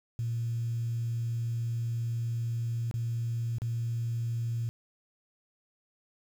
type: tone with dropouts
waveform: sine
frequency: 116.54 Hz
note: A#2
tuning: in tune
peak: -28 dBFS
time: 0.19-4.69 s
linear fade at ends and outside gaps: 0 ms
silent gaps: 2.912-2.94 / 3.584-3.619 s
effects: tanh soft clip ceiling -24 dBFS + 9-bit